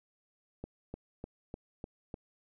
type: click train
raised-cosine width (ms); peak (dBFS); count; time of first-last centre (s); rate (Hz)
2; -27; 6; 0.64-2.142; 3.33
effects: none